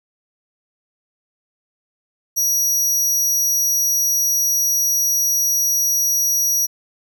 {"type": "tone", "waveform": "sawtooth", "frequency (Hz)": 5780, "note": "F#8", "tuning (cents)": -41, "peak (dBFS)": -13, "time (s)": [2.36, 6.67], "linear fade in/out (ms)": 20, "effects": []}